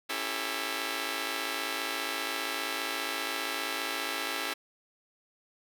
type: chord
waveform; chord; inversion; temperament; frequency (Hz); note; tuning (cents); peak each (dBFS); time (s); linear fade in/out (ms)
5% pulse; A dominant seventh; first; just; 275 / 330 / 396 / 440; C#4 / E4 / G4 / A4; -14 / +2 / +18 / 0; -27; 0.09-4.54; 10
effects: none